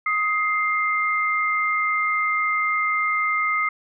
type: tone pair together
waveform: sine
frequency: 1255.3 / 2099 Hz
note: D#6 / C7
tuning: +15 / +5 cents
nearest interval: major sixth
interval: 890 cents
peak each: -22 dBFS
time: 0.06-3.69 s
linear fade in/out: 5 ms
effects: none